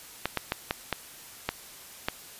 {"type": "clicks", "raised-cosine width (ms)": 0.3, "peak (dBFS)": -10, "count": 7, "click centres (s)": [0.256, 0.373, 0.521, 0.709, 0.927, 1.49, 2.085], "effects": ["white hiss -47 dBFS RMS until 2.39 s", "resampled to 32000 Hz"]}